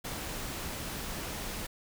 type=noise; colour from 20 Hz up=pink; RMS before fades=-38 dBFS; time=0.04-1.67 s; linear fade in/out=10 ms; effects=none